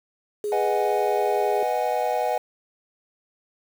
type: tone with vibrato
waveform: sine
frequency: 415.3 Hz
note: G#4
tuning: in tune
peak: -24 dBFS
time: 0.44-1.63 s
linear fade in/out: 2 ms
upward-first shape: triangle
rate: 15 Hz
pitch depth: 17 cents each way
type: chord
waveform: triangle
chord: G# minor seventh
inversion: first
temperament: equal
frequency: 493.9 / 622.3 / 740 / 830.6 Hz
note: B4 / D#5 / F#5 / G#5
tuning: 0 / 0 / 0 / 0 cents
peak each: -26 / -25 / -24 / -26 dBFS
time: 0.52-2.38 s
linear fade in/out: 2 ms
effects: 7-bit